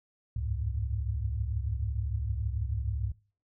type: tone cluster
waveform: sine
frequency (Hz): 67.6 / 79.9 / 98.9 / 105.6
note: C#2 / D#2 / G2 / G#2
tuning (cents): -43 / +47 / +16 / +29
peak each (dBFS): -32 / -39 / -38 / -34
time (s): 0.36-3.12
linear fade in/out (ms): 5
effects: noise-tail reverb RT60 0.4 s tail -22 dB re dry